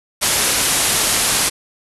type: low-pass noise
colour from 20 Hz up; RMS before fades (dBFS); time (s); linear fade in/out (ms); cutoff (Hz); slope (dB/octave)
white; -17; 0.21-1.5; 20; 12000; 96
effects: none